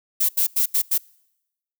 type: noise bursts at uneven times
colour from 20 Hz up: violet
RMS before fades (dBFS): -19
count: 5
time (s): 0.2-0.29 / 0.37-0.47 / 0.56-0.66 / 0.74-0.82 / 0.91-0.98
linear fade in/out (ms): 10
effects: noise-tail reverb RT60 0.9 s tail -26 dB re dry